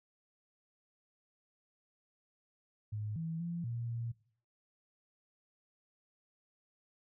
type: tone with pitch steps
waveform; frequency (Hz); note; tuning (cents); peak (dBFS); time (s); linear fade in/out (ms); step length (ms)
sine; 106.1 / 163.2 / 170.9 / 117.8 / 116.8; G#2 / E3 / F3 / A#2 / A#2; +38 / -17 / -37 / +19 / +4; -36; 2.92-4.12; 10; 240
effects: noise-tail reverb RT60 0.5 s tail -19 dB re dry